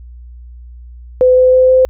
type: tone with pitch steps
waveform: sine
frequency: 507 / 509.9 / 512.9 / 515.9 Hz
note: B4 / C5 / C5 / C5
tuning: +45 / -45 / -35 / -24 cents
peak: -5 dBFS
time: 1.21-1.85 s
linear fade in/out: 0 ms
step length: 160 ms
effects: added 60 Hz sine -31 dBFS peak until 1.89 s